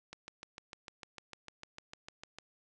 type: click train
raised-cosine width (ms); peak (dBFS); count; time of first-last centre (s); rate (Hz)
0.2; -28; 16; 0.13-2.386; 6.65
effects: resampled to 22050 Hz